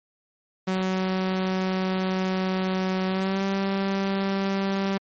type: tone with pitch glide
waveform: sawtooth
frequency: 187.5 to 195.12 Hz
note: F#3 to G3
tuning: +23 to -8 cents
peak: -19 dBFS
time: 0.67-4.98 s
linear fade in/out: 10 ms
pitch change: +69 cents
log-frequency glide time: 3.07-3.44 s
effects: low-pass 5000 Hz 12 dB/octave + MP3 32 kbps